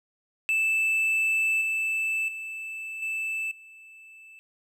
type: tone with level steps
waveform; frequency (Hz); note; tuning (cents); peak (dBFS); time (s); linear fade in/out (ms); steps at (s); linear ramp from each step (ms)
triangle; 2637; E7; 0; -20 / -23 / -32 / -26 / -45; 0.49-4.39; 0; 1.61 / 2.28 / 3.02 / 3.51; 5
effects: none